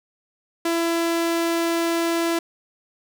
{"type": "tone", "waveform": "sawtooth", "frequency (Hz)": 335.1, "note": "E4", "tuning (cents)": 29, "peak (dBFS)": -16, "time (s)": [0.65, 2.39], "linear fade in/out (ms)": 5, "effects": []}